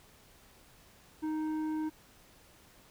triangle tone with tanh clipping, 311.1 Hz, D#4, in tune, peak -33 dBFS, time 1.22-1.9 s, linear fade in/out 20 ms, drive 13 dB, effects pink hiss -60 dBFS RMS until 2.9 s

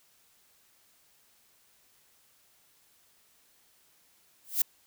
violet noise with exponential growth, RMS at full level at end -20 dBFS, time 4.44-4.62 s, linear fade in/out 5 ms, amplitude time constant 37 ms, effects white hiss -65 dBFS RMS until 4.86 s

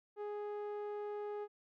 sawtooth tone with low-pass filter, 415.3 Hz, G#4, in tune, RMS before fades -42 dBFS, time 0.16-1.48 s, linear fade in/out 50 ms, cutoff 910 Hz, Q 0.62, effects none

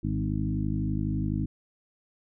harmonic tone with a mistuned harmonic, 51.91 Hz, G#1, in tune, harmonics 1 / 2 / 3 / 4 / 5 / 6, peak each -33 / -31 / -32 / -34 / -34 / -35 dBFS, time 0.03-1.46 s, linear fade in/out 10 ms, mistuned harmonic 4, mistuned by -26 cents, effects none

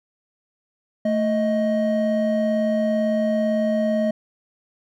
triangle tone pair together, 221.3 / 626 Hz, A3 / D#5, +10 / +10 cents, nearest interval octave + tritone, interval 1800 cents, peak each -19 dBFS, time 1.05-4.11 s, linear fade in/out 5 ms, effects none

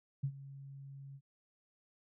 sine tone with ADSR envelope, 137.8 Hz, C#3, 10 cents flat, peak -30 dBFS, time 0.23-1.21 s, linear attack 11 ms, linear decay 70 ms, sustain -17 dB, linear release 58 ms, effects none

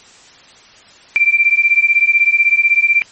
sine beating tone pair, 2349 / 2365 Hz, D7 / D7, 0 / +12 cents, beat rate 16 Hz, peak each -12 dBFS, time 1.16-3.02 s, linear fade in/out 0 ms, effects white hiss -43 dBFS RMS until 3.11 s + MP3 32 kbps

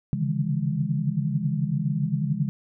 sine tone cluster, 136.8 / 144.2 / 154.7 / 166.1 / 204.4 Hz, C#3 / D3 / D#3 / E3 / G#3, -23 / -31 / -10 / +13 / -27 cents, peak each -29 dBFS, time 0.13-2.49 s, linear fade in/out 0 ms, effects none

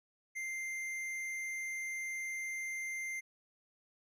sine tone with tanh clipping, 2093 Hz, C7, in tune, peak -39 dBFS, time 0.35-3.21 s, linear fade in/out 20 ms, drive 12 dB, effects none

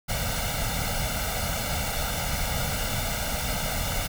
pink noise with comb filter, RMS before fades -28 dBFS, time 0.08-4.08 s, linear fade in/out 20 ms, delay 1.4 ms, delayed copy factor +0.85, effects none

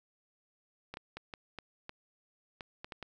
clicks, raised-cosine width 0.3 ms, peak -26 dBFS, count 10, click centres 0.94 / 0.971 / 1.17 / 1.338 / 1.587 / 1.894 / 2.608 / 2.845 / 2.922 / 3.027 s, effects none

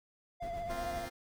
triangle tone with vibrato, 687 Hz, F5, 29 cents flat, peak -35 dBFS, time 0.4-1.06 s, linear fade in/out 20 ms, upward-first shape triangle, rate 15 Hz, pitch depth 41 cents each way
brown noise with tremolo, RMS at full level -42 dBFS, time 0.42-1.08 s, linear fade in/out 5 ms, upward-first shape triangle, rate 7.9 Hz, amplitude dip 65%
10% pulse chord, Bb suspended second, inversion none, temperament equal, 233.1 / 261.6 / 349.2 Hz, Bb3 / C4 / F4, 0 / 0 / 0 cents, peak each -41 / -37 / -36 dBFS, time 0.69-1.1 s, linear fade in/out 20 ms
effects none

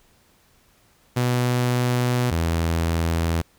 sawtooth tone pair in turn, 123.47 / 82.91 Hz, B2 / E2, 0 / +11 cents, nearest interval perfect fifth, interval 689 cents, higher first, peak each -15 / -16 dBFS, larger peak first, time 1.16-2.31 / 2.31-3.42 s, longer first, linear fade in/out 10 ms, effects pink hiss -59 dBFS RMS until 3.58 s

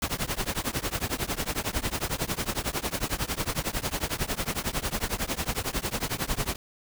pink noise with tremolo, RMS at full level -26 dBFS, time 0.02-6.56 s, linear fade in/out 2 ms, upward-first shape triangle, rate 11 Hz, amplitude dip 100%, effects none

